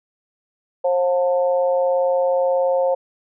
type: harmonic tone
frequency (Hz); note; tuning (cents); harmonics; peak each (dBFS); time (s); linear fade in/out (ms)
178.3; F3; +36; 3 / 4 / 5; -16 / -25 / -28; 0.84-2.95; 10
effects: none